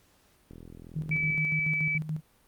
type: click train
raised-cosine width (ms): 3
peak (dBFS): -33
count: 36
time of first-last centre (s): 0.51-1.347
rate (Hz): 41.8
type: tone with tremolo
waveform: sine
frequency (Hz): 155.56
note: D#3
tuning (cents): 0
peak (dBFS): -28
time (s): 0.95-2.21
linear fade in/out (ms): 20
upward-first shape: square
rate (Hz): 7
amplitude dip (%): 65
type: tone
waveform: sine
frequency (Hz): 2301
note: D7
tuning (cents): -36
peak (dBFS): -26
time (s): 1.11-1.98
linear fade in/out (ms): 5
effects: pink hiss -64 dBFS RMS until 2.47 s + Opus 48 kbps